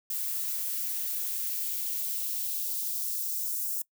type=noise with high-pass filter sweep; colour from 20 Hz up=violet; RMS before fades=-32 dBFS; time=0.1-3.82 s; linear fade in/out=5 ms; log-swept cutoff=780 to 6900 Hz; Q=1.1; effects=noise-tail reverb RT60 0.1 s tail -22 dB re dry